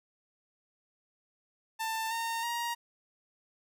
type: tone with pitch steps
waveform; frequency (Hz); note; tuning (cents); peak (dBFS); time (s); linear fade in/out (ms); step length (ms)
sawtooth; 891 / 916.6 / 942.9; A5 / A#5 / A#5; +22 / -29 / +20; -28; 1.79-2.75; 20; 320
effects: none